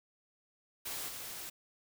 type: noise with level steps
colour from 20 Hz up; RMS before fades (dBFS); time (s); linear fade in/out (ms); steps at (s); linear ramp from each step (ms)
white; -40 / -44; 0.85-1.5; 10; 1.08; 10
effects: none